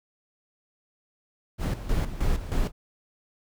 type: noise with tremolo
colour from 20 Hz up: brown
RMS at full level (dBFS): -24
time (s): 1.58-2.72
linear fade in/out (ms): 50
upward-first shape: square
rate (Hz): 3.2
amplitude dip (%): 70
effects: none